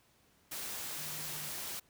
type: tone in noise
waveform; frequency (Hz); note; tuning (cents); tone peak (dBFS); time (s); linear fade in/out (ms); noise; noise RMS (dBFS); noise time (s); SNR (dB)
sine; 152.5; D#3; -34; -51; 0.98-1.49; 10; white; -41; 0.51-1.8; -13
effects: pink hiss -68 dBFS RMS until 1.89 s + high-pass 60 Hz 12 dB/octave